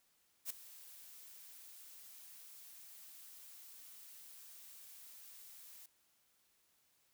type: noise with ADSR envelope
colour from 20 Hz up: blue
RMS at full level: -39 dBFS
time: 0.45-5.86 s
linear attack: 51 ms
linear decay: 7 ms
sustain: -17 dB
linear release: 3 ms
effects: white hiss -75 dBFS RMS until 7.13 s